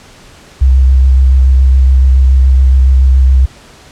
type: tone with vibrato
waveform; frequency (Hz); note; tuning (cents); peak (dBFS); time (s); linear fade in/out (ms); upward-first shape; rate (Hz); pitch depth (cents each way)
sine; 65.41; C2; 0; -3; 0.61-3.46; 10; square; 7.1; 19
effects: pink hiss -38 dBFS RMS until 3.91 s + low-pass 8000 Hz 12 dB/octave